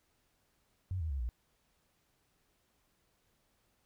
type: tone with pitch steps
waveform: sine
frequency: 92.5 / 79.6 / 68.5 / 58.95 Hz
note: F#2 / D#2 / C#2 / A#1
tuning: 0 / +40 / -20 / +20 cents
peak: -33 dBFS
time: 0.91-1.29 s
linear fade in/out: 0 ms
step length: 95 ms
effects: pink hiss -75 dBFS RMS until 3.85 s